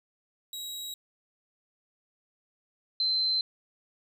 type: tone pair in turn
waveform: sawtooth / sine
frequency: 3842 / 4090 Hz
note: B7 / C8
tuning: -48 / -40 cents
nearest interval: minor second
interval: 108 cents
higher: second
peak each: -33 / -24 dBFS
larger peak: second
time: 0.53-0.94 / 3-3.41 s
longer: neither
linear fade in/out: 2 ms
effects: none